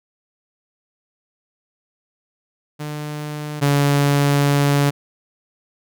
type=tone pair in turn; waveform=sawtooth; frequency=149.6 / 142.59 Hz; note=D3 / C#3; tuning=+32 / +49 cents; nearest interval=minor second; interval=83 cents; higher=first; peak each=-22 / -10 dBFS; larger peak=second; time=2.79-3.61 / 3.61-4.91 s; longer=second; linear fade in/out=20 ms; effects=none